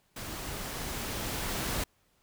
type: noise with level ramp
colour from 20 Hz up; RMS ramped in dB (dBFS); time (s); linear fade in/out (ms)
pink; -40 to -32; 0.16-1.84; 5
effects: pink hiss -70 dBFS RMS until 2.22 s